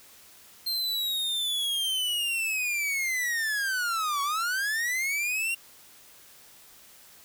45% pulse linear two-way sweep, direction down then up, 4186 to 1108.7 to 2785 Hz, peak -26 dBFS, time 0.66-5.55 s, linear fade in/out 10 ms, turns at 4.22 s, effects white hiss -53 dBFS RMS until 7.24 s

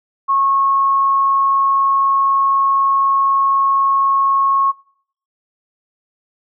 sine tone, 1094 Hz, C#6, 23 cents flat, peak -12 dBFS, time 0.28-4.72 s, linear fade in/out 20 ms, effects noise-tail reverb RT60 0.6 s tail -22 dB re dry

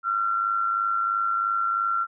sine tone with amplitude modulation, 1365 Hz, F6, 40 cents flat, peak -19 dBFS, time 0.03-2.07 s, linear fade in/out 50 ms, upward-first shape sine, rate 103 Hz, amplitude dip 55%, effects none

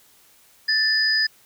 sine tone pair together, 1760 / 4978 Hz, A6 / D#8, 0 / 0 cents, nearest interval octave + tritone, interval 1800 cents, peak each -20 dBFS, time 0.68-1.27 s, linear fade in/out 10 ms, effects white hiss -55 dBFS RMS until 1.45 s

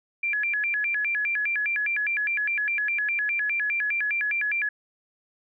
sine tone with vibrato, 2000 Hz, B6, 21 cents sharp, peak -23 dBFS, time 0.23-4.69 s, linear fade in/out 5 ms, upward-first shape square, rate 4.9 Hz, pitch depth 290 cents each way, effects none

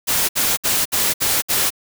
white noise bursts, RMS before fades -18 dBFS, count 6, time 0.07-1.705 s, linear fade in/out 20 ms, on 220 ms, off 63 ms, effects none

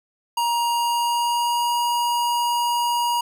square tone with pitch glide, 944 to 954.4 Hz, A#5 to A#5, +22 to +41 cents, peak -20 dBFS, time 0.37-3.21 s, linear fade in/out 5 ms, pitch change +19 cents, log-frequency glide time 0.72-1.76 s, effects none

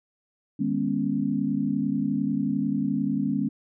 sine tone cluster, 154.8 / 205.8 / 243.3 / 274.7 Hz, D#3 / G#3 / B3 / C#4, -9 / -16 / -26 / -16 cents, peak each -32 / -27 / -29 / -27 dBFS, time 0.59-3.49 s, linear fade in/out 10 ms, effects none

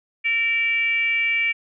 sine tone with frequency modulation, 2319 Hz, D7, 22 cents flat, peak -18 dBFS, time 0.24-1.53 s, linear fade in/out 20 ms, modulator 479 Hz, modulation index 0.52, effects none

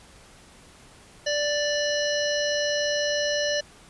harmonic tone, 587.3 Hz, D5, in tune, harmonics 1 / 3 / 5 / 7 / 9 / 10, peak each -25 / -30 / -32 / -33 / -35 / -35 dBFS, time 1.26-3.61 s, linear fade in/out 10 ms, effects pink hiss -51 dBFS RMS until 3.89 s + resampled to 24000 Hz

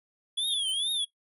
square tone with vibrato, 3376 Hz, G#7, 28 cents sharp, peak -27 dBFS, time 0.37-1.05 s, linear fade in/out 10 ms, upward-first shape triangle, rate 2.3 Hz, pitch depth 190 cents each way
square tone with exponential growth, 3294 Hz, G#7, 15 cents flat, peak -27 dBFS, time 0.39-0.54 s, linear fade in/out 1 ms, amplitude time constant 32 ms
effects noise-tail reverb RT60 0.1 s tail -17 dB re dry + resampled to 32000 Hz

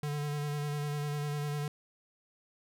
square tone with vibrato, 146.83 Hz, D3, in tune, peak -33 dBFS, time 0.03-1.68 s, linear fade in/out 2 ms, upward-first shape square, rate 10 Hz, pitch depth 19 cents each way, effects none

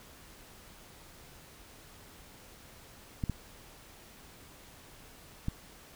clicks, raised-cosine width 5 ms, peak -19 dBFS, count 3, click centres 3.238 / 3.297 / 5.484 s, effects pink hiss -54 dBFS RMS until 5.95 s

